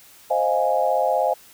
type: chord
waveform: sine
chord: F minor seventh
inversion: second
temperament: equal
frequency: 523.3 / 622.3 / 698.5 / 830.6 Hz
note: C5 / Eb5 / F5 / Ab5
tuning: 0 / 0 / 0 / 0 cents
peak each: -23 dBFS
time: 0.3-1.34 s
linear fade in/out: 10 ms
effects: white hiss -49 dBFS RMS until 1.53 s